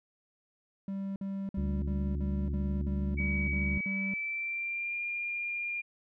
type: tone bursts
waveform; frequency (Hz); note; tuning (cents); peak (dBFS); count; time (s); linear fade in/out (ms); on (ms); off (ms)
triangle; 195.5; G3; -4; -31; 10; 0.88-4.139; 2; 280; 51
type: harmonic tone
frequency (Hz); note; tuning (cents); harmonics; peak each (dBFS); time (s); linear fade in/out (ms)
71.7; D2; -41; 1 / 2 / 3 / 4 / 5; -31 / -39 / -44 / -47 / -47; 1.57-3.78; 5
type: tone with pitch glide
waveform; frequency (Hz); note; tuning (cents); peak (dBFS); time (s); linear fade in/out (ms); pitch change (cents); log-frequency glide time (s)
sine; 2271 to 2405; C#7 to D7; +41 to +41; -32; 3.17-5.82; 20; +100; 3.76-4.99
effects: none